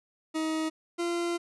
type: tone pair in turn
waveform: 40% pulse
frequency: 316.4 / 343.8 Hz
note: D#4 / F4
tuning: +29 / -27 cents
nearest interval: minor second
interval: 144 cents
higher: second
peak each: -27 / -27 dBFS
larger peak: neither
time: 0.34-0.7 / 0.98-1.38 s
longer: second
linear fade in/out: 20 ms
effects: resampled to 24000 Hz